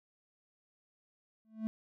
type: tone with exponential growth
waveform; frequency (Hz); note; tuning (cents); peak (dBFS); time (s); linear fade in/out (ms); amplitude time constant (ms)
triangle; 220; A3; 0; -27; 1.45-1.67; 0; 46
effects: none